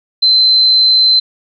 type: tone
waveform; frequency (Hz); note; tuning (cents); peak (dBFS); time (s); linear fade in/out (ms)
sine; 4078; C8; -45; -6; 0.22-1.2; 10
effects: none